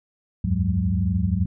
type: tone cluster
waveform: sine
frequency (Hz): 75.8 / 87.1 / 99.3 / 181.5 / 203.9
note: D#2 / F2 / G2 / F#3 / G#3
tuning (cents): -45 / -4 / +23 / -33 / -32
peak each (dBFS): -26 / -27 / -24 / -24 / -30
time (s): 0.44-1.46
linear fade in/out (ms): 5
effects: none